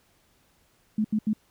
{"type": "tone bursts", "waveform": "sine", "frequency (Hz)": 214.7, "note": "A3", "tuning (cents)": -42, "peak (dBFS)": -21, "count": 3, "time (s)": [0.98, 1.333], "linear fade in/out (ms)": 5, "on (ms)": 65, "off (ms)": 79, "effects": ["pink hiss -65 dBFS RMS until 1.5 s"]}